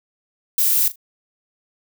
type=noise with echo; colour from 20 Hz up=violet; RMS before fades=-17 dBFS; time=0.58-0.88 s; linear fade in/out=2 ms; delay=39 ms; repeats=2; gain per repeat=-15 dB; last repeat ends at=0.958 s; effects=none